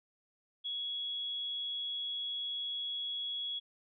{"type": "tone", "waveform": "sine", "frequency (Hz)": 3347, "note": "G#7", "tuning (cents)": 13, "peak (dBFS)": -35, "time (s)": [0.64, 3.6], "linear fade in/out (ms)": 20, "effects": []}